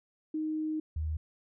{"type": "tone pair in turn", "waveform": "sine", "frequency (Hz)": [311.1, 77.95], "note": ["D#4", "D#2"], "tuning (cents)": [0, 4], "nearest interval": "2 octaves", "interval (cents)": 2396, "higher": "first", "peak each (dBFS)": [-30, -30], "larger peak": "neither", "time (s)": [[0.34, 0.8], [0.96, 1.17]], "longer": "first", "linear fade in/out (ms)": 5, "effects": []}